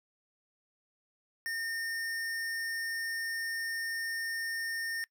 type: tone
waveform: square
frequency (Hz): 1823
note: A#6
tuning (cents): -39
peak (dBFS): -34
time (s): 1.46-5.04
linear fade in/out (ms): 0
effects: noise-tail reverb RT60 0.1 s tail -23 dB re dry